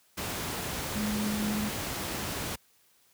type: tone in noise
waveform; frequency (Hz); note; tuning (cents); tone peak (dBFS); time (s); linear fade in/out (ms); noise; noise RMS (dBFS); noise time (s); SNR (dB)
sine; 210.5; G#3; +24; -29; 0.95-1.69; 10; pink; -34; 0.17-2.56; +2
effects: white hiss -65 dBFS RMS until 3.13 s + high-pass 60 Hz 12 dB/octave